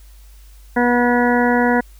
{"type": "harmonic tone", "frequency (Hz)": 242.9, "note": "B3", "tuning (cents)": -29, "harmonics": [1, 2, 3, 4, 6, 7, 8], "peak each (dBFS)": [-16, -19, -21, -22, -24, -24, -25], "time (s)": [0.76, 1.81], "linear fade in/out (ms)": 10, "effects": ["added 50 Hz sine -40 dBFS peak until 1.99 s", "white hiss -53 dBFS RMS until 1.99 s"]}